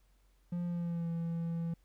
triangle tone with pitch glide, 174.61 to 167.3 Hz, F3 to E3, 0 to +26 cents, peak -31 dBFS, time 0.52-1.74 s, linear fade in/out 5 ms, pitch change -74 cents, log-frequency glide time 0.65-1.09 s, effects added 46 Hz sine -65 dBFS peak until 1.84 s + pink hiss -75 dBFS RMS until 1.84 s

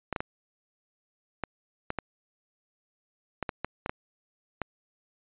clicks, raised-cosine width 0.5 ms, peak -15 dBFS, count 12, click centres 0.127 / 0.162 / 0.205 / 1.437 / 1.904 / 1.987 / 3.427 / 3.492 / 3.646 / 3.861 / 3.895 / 4.617 s, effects resampled to 8000 Hz

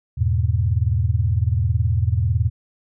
sine chord, E major, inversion none, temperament equal with one note detuned, 82.41 / 103.83 / 122.12 Hz, E2 / G#2 / B2, 0 / 0 / -19 cents, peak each -20 / -20 / -22 dBFS, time 0.17-2.5 s, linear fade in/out 20 ms, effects none

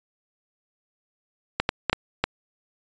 clicks, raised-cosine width 0.3 ms, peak -4 dBFS, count 5, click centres 1.6 / 1.691 / 1.897 / 1.93 / 2.24 s, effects resampled to 16000 Hz

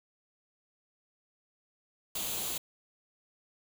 white noise with comb filter, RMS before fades -35 dBFS, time 2.15-2.58 s, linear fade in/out 5 ms, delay 0.28 ms, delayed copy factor +0.55, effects none

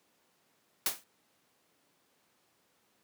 white noise with exponential decay, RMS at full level -26 dBFS, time 0.86-1.04 s, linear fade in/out 2 ms, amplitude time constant 37 ms, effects pink hiss -71 dBFS RMS until 3.03 s + high-pass 200 Hz 12 dB/octave

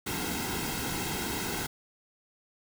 pink noise with comb filter, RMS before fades -33 dBFS, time 0.06-1.67 s, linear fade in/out 10 ms, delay 1.7 ms, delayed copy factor -0.7, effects none

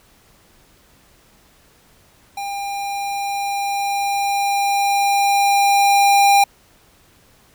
square tone with level ramp, 801 Hz, G5, 37 cents sharp, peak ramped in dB -25 to -10 dBFS, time 2.37-6.44 s, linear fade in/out 5 ms, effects pink hiss -53 dBFS RMS until 7.54 s

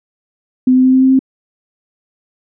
sine tone with pitch steps, 255.3 / 257.1 / 258.9 / 260.7 / 262.5 / 264.3 Hz, C4 / C4 / C4 / C4 / C4 / C4, -42 / -30 / -18 / -6 / +6 / +18 cents, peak -6 dBFS, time 0.67-1.192 s, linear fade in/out 5 ms, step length 87 ms, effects none

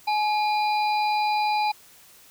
harmonic tone with a mistuned harmonic, 806 Hz, G5, 48 cents sharp, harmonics 1 / 3 / 5 / 6, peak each -21 / -31 / -35 / -37 dBFS, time 0.07-1.72 s, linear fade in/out 10 ms, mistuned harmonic 1, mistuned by +81 cents, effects white hiss -52 dBFS RMS until 2.3 s

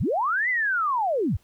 sine linear two-way sweep, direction up then down, 54.7 to 2057 to 54.7 Hz, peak -21 dBFS, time 0-1.37 s, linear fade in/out 10 ms, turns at 0.49 s, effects pink hiss -63 dBFS RMS until 1.43 s

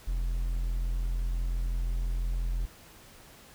triangle tone, 42.91 Hz, F1, 30 cents flat, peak -25 dBFS, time 0.07-2.66 s, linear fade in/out 10 ms, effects pink hiss -53 dBFS RMS until 3.54 s

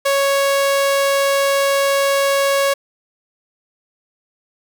sawtooth tone, 554.4 Hz, C#5, in tune, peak -10 dBFS, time 0.05-2.74 s, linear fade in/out 10 ms, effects none

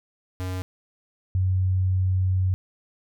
square / sine tone pair in turn, 92.2 / 93.22 Hz, F#2 / F#2, -6 / +13 cents, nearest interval unison, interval 19 cents, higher second, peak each -28 / -19 dBFS, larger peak second, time 0.4-0.62 / 1.35-2.54 s, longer second, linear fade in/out 0 ms, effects none

